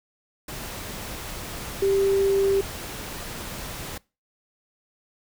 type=tone in noise; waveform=sine; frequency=392 Hz; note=G4; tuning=in tune; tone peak=-18 dBFS; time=1.82-2.61 s; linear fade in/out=5 ms; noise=pink; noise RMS=-35 dBFS; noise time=0.48-3.98 s; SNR=+14 dB; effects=noise-tail reverb RT60 0.3 s tail -24 dB re dry